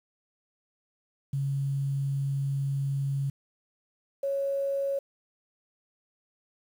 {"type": "tone pair in turn", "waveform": "sine", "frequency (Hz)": [138.3, 553.2], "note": ["C#3", "C#5"], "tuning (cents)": [-4, -4], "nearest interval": "2 octaves", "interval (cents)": 2400, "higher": "second", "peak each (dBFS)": -26, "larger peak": "neither", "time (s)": [[1.33, 3.3], [4.23, 4.99]], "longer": "first", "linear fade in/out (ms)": 5, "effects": ["9-bit"]}